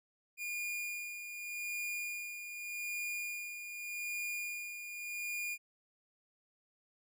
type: tone with tremolo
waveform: 45% pulse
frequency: 2426 Hz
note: D#7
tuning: 44 cents flat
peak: -36 dBFS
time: 0.37-5.58 s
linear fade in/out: 50 ms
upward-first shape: sine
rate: 0.84 Hz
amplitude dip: 55%
effects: none